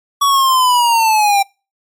square linear sweep, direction down, 1135 to 784 Hz, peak -10 dBFS, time 0.21-1.43 s, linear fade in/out 10 ms, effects noise-tail reverb RT60 0.3 s tail -26 dB re dry + MP3 64 kbps

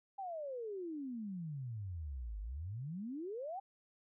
sine exponential two-way sweep, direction down then up, 807 to 49 to 807 Hz, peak -40 dBFS, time 0.18-3.6 s, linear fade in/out 10 ms, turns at 2.4 s, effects none

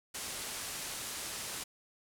white low-pass noise, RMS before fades -41 dBFS, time 0.14-1.64 s, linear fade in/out 10 ms, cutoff 11000 Hz, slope 24 dB/octave, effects none

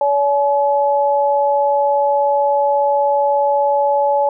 sine tone pair together, 569 / 852.5 Hz, C#5 / G#5, +45 / +45 cents, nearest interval perfect fifth, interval 700 cents, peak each -15 dBFS, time 0.01-4.29 s, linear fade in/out 2 ms, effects none

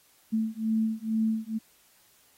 sine beating tone pair, 220 / 222.2 Hz, A3 / A3, 0 / +17 cents, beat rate 2.2 Hz, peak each -28 dBFS, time 0.32-1.59 s, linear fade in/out 20 ms, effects white hiss -62 dBFS RMS until 2.37 s + AAC 48 kbps

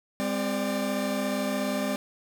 40% pulse tone cluster, 202 / 259.2 / 592 Hz, G#3 / C4 / D5, -48 / -16 / +14 cents, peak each -30 dBFS, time 0.2-1.96 s, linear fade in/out 0 ms, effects none

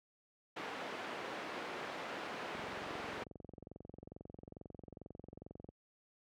pink band-pass noise, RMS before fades -44 dBFS, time 0.56-3.24 s, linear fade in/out 10 ms, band 340 to 2500 Hz, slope 12 dB/octave
click train, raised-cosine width 2 ms, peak -36 dBFS, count 71, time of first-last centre 2.55-5.689 s, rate 22.3 Hz
effects high-pass 60 Hz 12 dB/octave

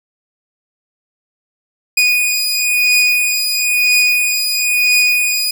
sawtooth beating tone pair, 2471 / 2472 Hz, D#7 / D#7, -13 / -12 cents, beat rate 1 Hz, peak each -10 / -13 dBFS, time 1.97-5.51 s, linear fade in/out 5 ms, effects none

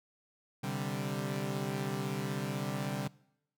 sawtooth chord, C suspended second, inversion none, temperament equal, 130.81 / 146.83 / 196 Hz, C3 / D3 / G3, 0 / 0 / 0 cents, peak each -34 dBFS, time 0.63-3.08 s, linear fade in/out 10 ms, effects noise-tail reverb RT60 0.8 s tail -23 dB re dry

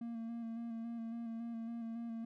triangle tone with vibrato, 230.3 Hz, A#3, 21 cents flat, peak -38 dBFS, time 0.01-2.25 s, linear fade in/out 5 ms, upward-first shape square, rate 3.6 Hz, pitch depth 22 cents each way, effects none

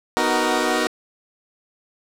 15% pulse chord, B major seventh, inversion none, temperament equal with one note detuned, 246.9 / 311.1 / 373 / 466.2 Hz, B3 / D#4 / F#4 / A#4, 0 / 0 / +14 / 0 cents, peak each -18 / -17 / -17 / -18 dBFS, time 0.17-0.87 s, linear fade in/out 0 ms, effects low-pass 10000 Hz 12 dB/octave + 7-bit

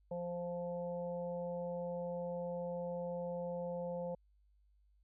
harmonic tone, 174.61 Hz, F3, in tune, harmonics 1 / 3 / 4 / 5, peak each -44 / -39 / -52 / -51 dBFS, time 0.11-4.15 s, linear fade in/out 5 ms, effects added 50 Hz sine -67 dBFS peak until 5.03 s

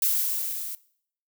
violet noise with level ramp, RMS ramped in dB -22 to -35 dBFS, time 0.02-0.75 s, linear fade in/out 2 ms, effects noise-tail reverb RT60 0.6 s tail -20 dB re dry

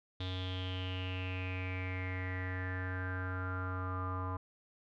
square tone with low-pass filter sweep, 92.5 Hz, F#2, in tune, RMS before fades -38 dBFS, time 0.2-4.37 s, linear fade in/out 5 ms, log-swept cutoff 3600 to 1100 Hz, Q 8.9, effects none

